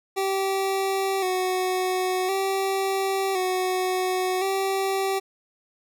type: tone with vibrato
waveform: 25% pulse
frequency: 378.4 Hz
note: F#4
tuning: 39 cents sharp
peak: -19 dBFS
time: 0.16-5.2 s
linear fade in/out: 20 ms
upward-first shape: square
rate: 0.47 Hz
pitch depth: 40 cents each way
effects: none